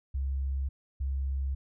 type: tone pair in turn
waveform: sine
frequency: 67.6 / 67.6 Hz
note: C#2 / C#2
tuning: -43 / -43 cents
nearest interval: unison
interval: 0 cents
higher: neither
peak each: -28 dBFS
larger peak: neither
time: 0.14-0.69 / 1-1.55 s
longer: neither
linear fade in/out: 10 ms
effects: none